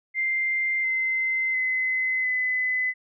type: tone with pitch steps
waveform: sine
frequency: 2093 / 2067 / 2040 / 2015 Hz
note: C7 / C7 / C7 / B6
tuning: 0 / -22 / -44 / +34 cents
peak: -22 dBFS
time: 0.14-2.94 s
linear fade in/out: 50 ms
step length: 700 ms
effects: none